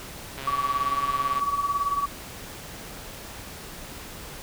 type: click train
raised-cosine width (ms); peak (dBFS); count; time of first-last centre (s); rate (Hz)
0.3; -20; 139; 0.38-1.395; 136
type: tone with tremolo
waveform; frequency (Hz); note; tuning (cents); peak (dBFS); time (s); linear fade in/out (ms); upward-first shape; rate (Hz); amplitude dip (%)
sine; 1139; C#6; +47; -20; 0.47-2.06; 5; sine; 18; 70
effects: pink hiss -40 dBFS RMS until 4.42 s